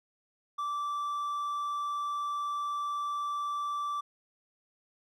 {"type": "tone", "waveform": "triangle", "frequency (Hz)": 1166, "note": "D6", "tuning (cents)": -13, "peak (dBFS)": -29, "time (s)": [0.58, 4.01], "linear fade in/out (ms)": 10, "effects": []}